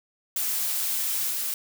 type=noise with level steps; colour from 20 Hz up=blue; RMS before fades=-27 / -29 dBFS; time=0.36-1.54 s; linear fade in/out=2 ms; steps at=1.3 s; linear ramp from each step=10 ms; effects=none